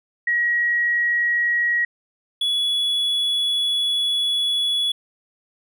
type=tone pair in turn; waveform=sine / triangle; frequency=1904 / 3393 Hz; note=A#6 / G#7; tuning=+36 / +36 cents; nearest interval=minor seventh; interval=1000 cents; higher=second; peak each=-17 dBFS; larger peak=neither; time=0.27-1.85 / 2.41-4.92 s; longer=second; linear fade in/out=5 ms; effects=none